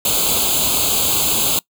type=noise with comb filter; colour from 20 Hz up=white; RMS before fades=-17 dBFS; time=0.05-1.59 s; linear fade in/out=2 ms; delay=0.27 ms; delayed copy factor=+1; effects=noise-tail reverb RT60 0.1 s tail -23 dB re dry